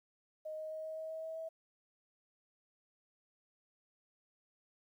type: tone with pitch steps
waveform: sine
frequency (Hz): 622.3 / 625.9 / 629.5 / 633.2 / 636.8 / 640.5 / 644.2 / 648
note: D#5 / D#5 / D#5 / D#5 / D#5 / E5 / E5 / E5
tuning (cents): 0 / +10 / +20 / +30 / +40 / -50 / -40 / -30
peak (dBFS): -40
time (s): 0.45-1.49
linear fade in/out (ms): 10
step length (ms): 130
effects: 12-bit